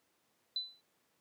sine tone with exponential decay, 4001 Hz, B7, 22 cents sharp, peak -30 dBFS, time 0.56-0.81 s, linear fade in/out 2 ms, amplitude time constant 53 ms, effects pink hiss -75 dBFS RMS until 1.2 s + high-pass 200 Hz 12 dB/octave

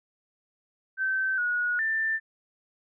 sine tone with pitch steps, 1544 / 1454 / 1780 Hz, G6 / F#6 / A6, -27 / -31 / +20 cents, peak -24 dBFS, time 0.97-2.2 s, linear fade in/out 50 ms, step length 410 ms, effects none

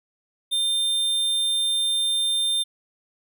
square tone, 3600 Hz, A7, 39 cents sharp, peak -21 dBFS, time 0.51-2.64 s, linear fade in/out 20 ms, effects none

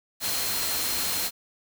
sine tone in noise, 4186 Hz, C8, in tune, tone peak -34 dBFS, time 0.2-1.31 s, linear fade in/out 50 ms, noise white, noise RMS -28 dBFS, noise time 0.2-1.31 s, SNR -9 dB, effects none

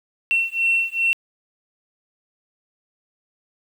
sine beating tone pair, 2710 / 2712.5 Hz, E7 / E7, +47 / +49 cents, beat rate 2.5 Hz, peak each -20 dBFS, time 0.31-1.13 s, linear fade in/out 0 ms, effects tanh soft clip ceiling -11 dBFS + 8-bit

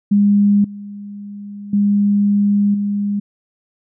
sine tone with level steps, 203.4 Hz, G#3, 36 cents flat, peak -9 / -28 / -11 / -16 dBFS, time 0.11-3.2 s, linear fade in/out 10 ms, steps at 0.64 / 1.73 / 2.74 s, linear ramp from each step 5 ms, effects none

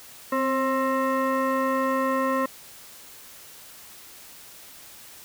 sine tone with frequency modulation, 261.6 Hz, C4, in tune, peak -21 dBFS, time 0.32-2.46 s, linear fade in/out 5 ms, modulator 796 Hz, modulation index 1.5, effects white hiss -46 dBFS RMS until 5.24 s

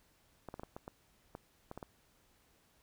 clicks, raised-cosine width 1 ms, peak -30 dBFS, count 10, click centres 0.487 / 0.541 / 0.596 / 0.634 / 0.765 / 0.879 / 1.351 / 1.714 / 1.776 / 1.828 s, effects pink hiss -70 dBFS RMS until 2.82 s

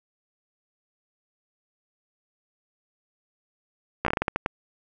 slowing click train, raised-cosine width 0.5 ms, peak -8 dBFS, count 10, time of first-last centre 4.05-4.461 s, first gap 14 ms, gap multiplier 1.28, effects none

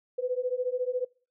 sine beating tone pair, 493.9 / 507.9 Hz, B4 / B4, 0 / +48 cents, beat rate 14 Hz, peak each -30 dBFS, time 0.18-1.05 s, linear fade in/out 10 ms, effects noise-tail reverb RT60 0.4 s tail -25 dB re dry

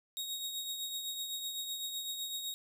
sawtooth tone with tremolo, 3764 Hz, A#7, 16 cents sharp, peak -32 dBFS, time 0.17-2.54 s, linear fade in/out 0 ms, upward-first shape triangle, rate 7.9 Hz, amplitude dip 50%, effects none

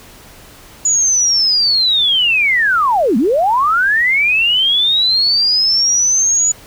sine linear two-way sweep, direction down then up, 6930 to 198.7 to 6930 Hz, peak -10 dBFS, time 0.85-6.52 s, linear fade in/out 5 ms, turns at 3.17 s, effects pink hiss -40 dBFS RMS until 6.66 s

